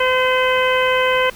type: harmonic tone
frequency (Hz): 512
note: C5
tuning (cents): -38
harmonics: 1 / 2 / 3 / 4 / 5 / 6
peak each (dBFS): -17 / -20 / -22 / -23 / -24 / -25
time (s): 0-1.3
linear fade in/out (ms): 5
effects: pink hiss -40 dBFS RMS until 1.35 s